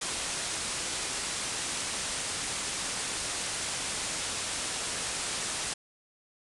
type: low-pass noise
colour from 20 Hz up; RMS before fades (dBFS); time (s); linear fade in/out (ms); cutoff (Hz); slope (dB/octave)
white; -34; 0.01-5.74; 10; 10000; 96
effects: none